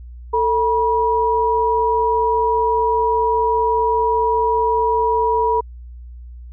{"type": "tone pair together", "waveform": "sine", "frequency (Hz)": [445.5, 965], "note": ["A4", "B5"], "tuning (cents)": [22, -40], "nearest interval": "octave + minor second", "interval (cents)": 1338, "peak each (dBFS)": [-18, -16], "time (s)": [0.33, 5.61], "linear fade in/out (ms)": 10, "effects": ["added 60 Hz sine -33 dBFS peak until 6.52 s"]}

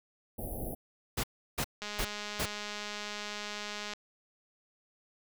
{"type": "band-stop noise", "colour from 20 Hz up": "pink", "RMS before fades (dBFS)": -38, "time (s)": [0.38, 0.75], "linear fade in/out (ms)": 10, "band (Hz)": [790, 10000], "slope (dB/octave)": 96}
{"type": "noise bursts", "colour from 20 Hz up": "pink", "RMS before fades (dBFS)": -32, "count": 4, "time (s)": [1.17, 2.458], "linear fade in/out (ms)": 10, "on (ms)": 67, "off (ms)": 340}
{"type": "click train", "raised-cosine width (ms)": 0.2, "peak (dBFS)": -22, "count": 441, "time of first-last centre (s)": [1.82, 3.935], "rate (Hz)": 208}
{"effects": []}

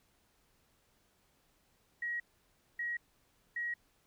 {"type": "tone bursts", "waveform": "sine", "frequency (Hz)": 1901, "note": "A#6", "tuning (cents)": 33, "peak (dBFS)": -34, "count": 3, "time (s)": [2.02, 3.74], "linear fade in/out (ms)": 5, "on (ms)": 180, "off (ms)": 590, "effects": ["pink hiss -72 dBFS RMS until 4.06 s"]}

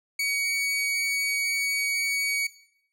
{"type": "tone", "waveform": "sawtooth", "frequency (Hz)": 2251, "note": "C#7", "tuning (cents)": 26, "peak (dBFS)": -21, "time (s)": [0.19, 2.47], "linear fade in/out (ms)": 5, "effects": ["noise-tail reverb RT60 0.7 s tail -18 dB re dry", "low-pass 12000 Hz 12 dB/octave"]}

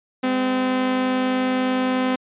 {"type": "tone pair together", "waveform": "sawtooth", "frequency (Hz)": [205.6, 256.8], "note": ["G#3", "C4"], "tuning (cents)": [-17, -32], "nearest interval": "major third", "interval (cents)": 385, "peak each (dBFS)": [-27, -15], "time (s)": [0.23, 2.16], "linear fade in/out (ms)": 10, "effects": ["resampled to 8000 Hz"]}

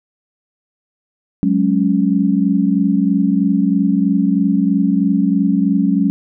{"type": "chord", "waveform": "sine", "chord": "F# suspended second", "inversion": "none", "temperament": "just", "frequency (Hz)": [185, 208.1, 277.5], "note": ["F#3", "G#3", "C#4"], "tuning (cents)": [0, 4, 2], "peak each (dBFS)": -16, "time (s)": [1.43, 6.1], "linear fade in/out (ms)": 0, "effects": []}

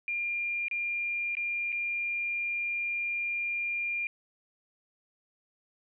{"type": "tone with dropouts", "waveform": "sine", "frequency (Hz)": 2400, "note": "D7", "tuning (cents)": 37, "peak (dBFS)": -29, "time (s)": [0.08, 4.07], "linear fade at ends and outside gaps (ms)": 1, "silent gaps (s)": [[0.683, 0.712], [1.352, 1.369], [1.721, 1.726]], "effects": []}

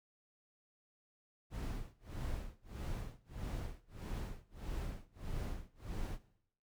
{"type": "noise with tremolo", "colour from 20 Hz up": "brown", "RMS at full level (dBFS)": -39, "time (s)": [1.5, 6.19], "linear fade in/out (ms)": 50, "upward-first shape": "sine", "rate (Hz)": 1.6, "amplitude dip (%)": 100, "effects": ["noise-tail reverb RT60 0.7 s tail -17 dB re dry"]}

